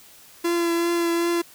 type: tone with vibrato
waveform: 45% pulse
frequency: 340.5 Hz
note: F4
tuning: 44 cents flat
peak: -20 dBFS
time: 0.44-1.42 s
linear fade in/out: 10 ms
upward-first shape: triangle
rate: 2.6 Hz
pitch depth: 18 cents each way
effects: white hiss -49 dBFS RMS until 1.54 s